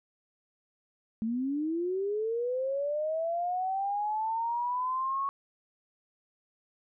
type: linear sweep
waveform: sine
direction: up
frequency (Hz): 215.8 to 1110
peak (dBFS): -28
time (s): 1.22-5.29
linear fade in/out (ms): 0
effects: none